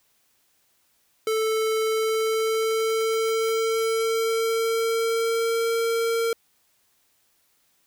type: tone with pitch glide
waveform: square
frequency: 440 to 458.7 Hz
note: A4 to A#4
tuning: 0 to -28 cents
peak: -22 dBFS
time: 1.27-6.33 s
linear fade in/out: 2 ms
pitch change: +72 cents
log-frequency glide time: 1.81-5.69 s
effects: white hiss -66 dBFS RMS until 7.86 s